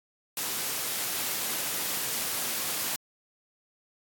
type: high-pass noise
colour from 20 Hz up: white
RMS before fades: -31 dBFS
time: 0.37-2.96 s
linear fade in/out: 2 ms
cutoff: 120 Hz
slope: 12 dB/octave
effects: AAC 64 kbps